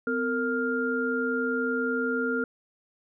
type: tone cluster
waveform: sine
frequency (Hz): 253.7 / 457.6 / 1403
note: B3 / A#4 / F6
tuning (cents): +47 / -32 / +8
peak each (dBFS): -29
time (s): 0.07-2.44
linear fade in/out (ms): 2
effects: none